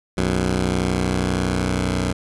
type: tone pair together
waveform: 10% pulse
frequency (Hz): 61.7 / 92.6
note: B1 / F#2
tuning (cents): -1 / +2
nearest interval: perfect fifth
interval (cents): 703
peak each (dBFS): -14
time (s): 0.17-2.13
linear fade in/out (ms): 10
effects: resampled to 24000 Hz